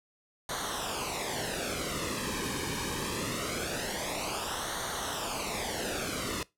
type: noise with flanger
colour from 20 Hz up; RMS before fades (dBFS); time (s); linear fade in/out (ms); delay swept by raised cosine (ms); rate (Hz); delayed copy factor
pink; -34; 0.49-6.43; 2; 0.39 to 1.49; 0.23; -0.75
effects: noise-tail reverb RT60 0.2 s tail -21 dB re dry + low-pass 11000 Hz 12 dB/octave